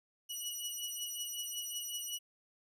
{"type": "beating tone pair", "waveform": "15% pulse", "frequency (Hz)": [2925, 2930.4], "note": ["F#7", "F#7"], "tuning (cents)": [-21, -17], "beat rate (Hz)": 5.4, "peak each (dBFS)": [-33, -36], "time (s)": [0.29, 2.19], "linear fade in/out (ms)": 20, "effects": []}